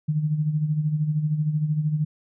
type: tone with tremolo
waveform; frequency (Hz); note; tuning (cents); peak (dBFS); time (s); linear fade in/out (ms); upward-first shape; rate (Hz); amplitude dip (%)
sine; 152.3; D#3; -37; -18; 0.08-2.05; 10; sine; 13; 60
effects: none